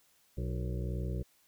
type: harmonic tone with a mistuned harmonic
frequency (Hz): 61.74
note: B1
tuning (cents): 0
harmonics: 1 / 2 / 3 / 5 / 6 / 7 / 8 / 9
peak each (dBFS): -35 / -37 / -42 / -48 / -46 / -49 / -53 / -51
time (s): 0.37-1.23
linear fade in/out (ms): 10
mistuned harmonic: 7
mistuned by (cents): +76
effects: white hiss -68 dBFS RMS until 1.47 s